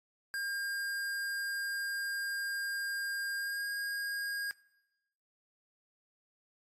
square tone with pitch glide, 1608 to 1628.6 Hz, G6 to G#6, +44 to -34 cents, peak -35 dBFS, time 0.34-4.51 s, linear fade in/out 0 ms, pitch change +22 cents, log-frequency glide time 3.37-3.68 s, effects noise-tail reverb RT60 1.0 s tail -22 dB re dry + AAC 48 kbps

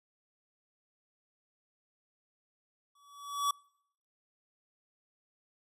square tone with exponential growth, 1141 Hz, C#6, 50 cents sharp, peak -26 dBFS, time 2.95-3.51 s, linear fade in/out 5 ms, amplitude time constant 120 ms, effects noise-tail reverb RT60 0.7 s tail -26 dB re dry + resampled to 32000 Hz

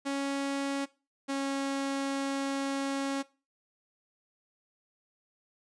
sawtooth tone pair in turn, 277.2 / 274.6 Hz, C#4 / C#4, 0 / -16 cents, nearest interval unison, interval 16 cents, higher first, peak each -26 dBFS, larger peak neither, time 0.05-0.86 / 1.28-3.23 s, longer second, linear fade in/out 20 ms, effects noise-tail reverb RT60 0.3 s tail -19 dB re dry + resampled to 22050 Hz

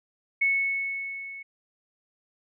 sine tone with level ramp, 2205 Hz, C#7, 10 cents flat, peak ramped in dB -19 to -38 dBFS, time 0.41-1.43 s, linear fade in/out 10 ms, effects none

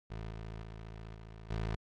20% pulse tone with level steps, 54.8 Hz, A1, 6 cents flat, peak -35 / -37 / -40 / -43 / -29 dBFS, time 0.1-1.76 s, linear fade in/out 10 ms, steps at 0.3 / 0.62 / 1.14 / 1.5 s, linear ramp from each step 10 ms, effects low-pass 4000 Hz 12 dB/octave + AAC 48 kbps

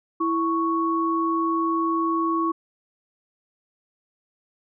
sine tone pair together, 330 / 1110 Hz, E4 / C#6, +2 / +2 cents, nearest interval octave + major sixth, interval 2100 cents, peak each -23 dBFS, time 0.2-2.52 s, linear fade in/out 10 ms, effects none

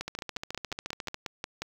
two click trains, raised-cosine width 0.2 ms, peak -18 / -16 dBFS, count 16 / 10, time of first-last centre 0.08-1.144 / 0.01-1.62 s, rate 14.1 / 5.59 Hz, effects 7-bit

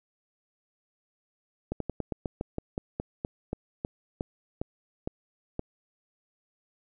slowing click train, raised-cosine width 2 ms, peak -17 dBFS, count 17, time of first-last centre 1.72-5.594 s, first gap 83 ms, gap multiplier 1.13, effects none

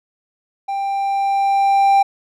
triangle tone with level ramp, 790 Hz, G5, 13 cents sharp, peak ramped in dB -18 to -7 dBFS, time 0.68-2.03 s, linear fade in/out 10 ms, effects none

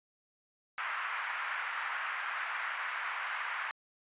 pink band-pass noise, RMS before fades -37 dBFS, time 0.78-3.71 s, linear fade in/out 0 ms, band 1100 to 2200 Hz, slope 24 dB/octave, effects resampled to 8000 Hz

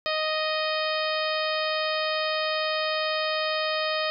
harmonic tone, 622.3 Hz, D#5, in tune, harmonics 1 / 2 / 3 / 4 / 5 / 6 / 7 / 8, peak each -28 / -31 / -33 / -34 / -35 / -36 / -36 / -37 dBFS, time 0.06-4.1 s, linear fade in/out 0 ms, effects none

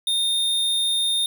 square tone, 3653 Hz, A#7, 36 cents flat, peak -20 dBFS, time 0.07-1.26 s, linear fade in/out 2 ms, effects 9-bit

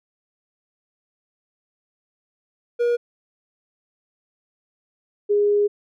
triangle / sine tone pair in turn, 477.7 / 411.6 Hz, A#4 / G#4, +42 / -16 cents, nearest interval minor third, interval 258 cents, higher first, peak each -15 dBFS, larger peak neither, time 2.79-2.97 / 5.29-5.68 s, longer second, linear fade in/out 20 ms, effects none

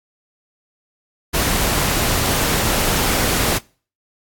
pink noise, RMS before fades -18 dBFS, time 1.33-3.59 s, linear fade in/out 20 ms, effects noise-tail reverb RT60 0.4 s tail -24 dB re dry + AAC 64 kbps

